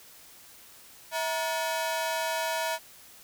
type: ring-modulated tone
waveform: sawtooth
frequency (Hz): 797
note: G5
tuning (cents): +28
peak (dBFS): -21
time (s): 1.11-2.79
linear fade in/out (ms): 50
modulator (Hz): 149
effects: white hiss -52 dBFS RMS until 3.23 s